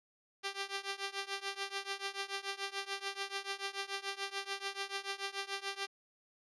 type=tone with tremolo; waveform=5% pulse; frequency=394.3 Hz; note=G4; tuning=10 cents sharp; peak=-23 dBFS; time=0.43-5.87 s; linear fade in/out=20 ms; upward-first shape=triangle; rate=6.9 Hz; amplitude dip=95%; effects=resampled to 22050 Hz